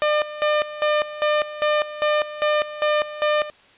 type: tone with tremolo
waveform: sawtooth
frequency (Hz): 601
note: D5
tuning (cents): +40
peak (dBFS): -13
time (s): 0.02-3.5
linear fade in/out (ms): 0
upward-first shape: square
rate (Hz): 2.5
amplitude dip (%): 80
effects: white hiss -52 dBFS RMS until 3.77 s + resampled to 8000 Hz